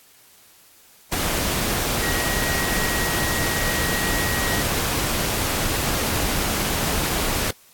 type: tone in noise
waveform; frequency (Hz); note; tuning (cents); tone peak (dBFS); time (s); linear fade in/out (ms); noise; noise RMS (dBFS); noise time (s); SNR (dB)
sine; 1900; A#6; +33; -27; 2.02-4.62; 5; pink; -23; 1.12-7.51; -7
effects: white hiss -52 dBFS RMS until 7.73 s + AAC 64 kbps